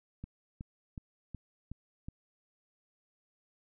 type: click train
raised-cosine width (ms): 5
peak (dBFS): -29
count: 6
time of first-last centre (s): 0.24-2.085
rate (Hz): 2.71
effects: none